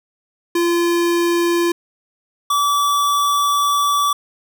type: tone pair in turn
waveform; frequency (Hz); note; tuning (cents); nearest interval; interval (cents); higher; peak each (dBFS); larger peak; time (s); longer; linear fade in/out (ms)
square; 343.5 / 1152.7; F4 / D6; -29 / -33; octave + major sixth; 2096; second; -15; neither; 0.55-1.72 / 2.5-4.13; second; 5
effects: none